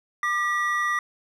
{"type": "tone pair together", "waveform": "triangle", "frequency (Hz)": [1197.8, 1934], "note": ["D6", "B6"], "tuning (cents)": [34, -37], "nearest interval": "minor sixth", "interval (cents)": 829, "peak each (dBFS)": -23, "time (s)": [0.23, 0.99], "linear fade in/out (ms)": 2, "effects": []}